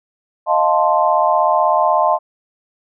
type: chord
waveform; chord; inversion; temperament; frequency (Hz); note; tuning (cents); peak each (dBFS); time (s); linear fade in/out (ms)
sine; F dominant seventh; third; equal; 622.3 / 698.5 / 880 / 1046.5; Eb5 / F5 / A5 / C6; 0 / 0 / 0 / 0; -17; 0.46-2.19; 50
effects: none